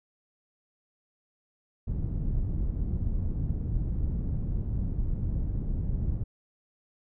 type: low-pass noise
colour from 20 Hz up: pink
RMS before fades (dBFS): -29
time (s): 1.87-6.24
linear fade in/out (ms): 10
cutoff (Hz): 140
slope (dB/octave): 12
effects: none